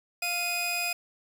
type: tone pair together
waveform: sawtooth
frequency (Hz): 698.5 / 2489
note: F5 / D#7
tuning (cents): 0 / 0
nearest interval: octave + minor seventh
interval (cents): 2200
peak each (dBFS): -31 / -25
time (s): 0.22-0.93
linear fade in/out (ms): 5
effects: none